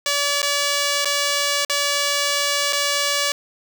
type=tone with dropouts; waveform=5% pulse; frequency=573 Hz; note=D5; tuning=43 cents flat; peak=-7 dBFS; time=0.06-3.32 s; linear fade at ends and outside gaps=2 ms; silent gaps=0.419-0.428 / 1.047-1.055 / 1.649-1.697 / 2.726-2.73 s; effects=none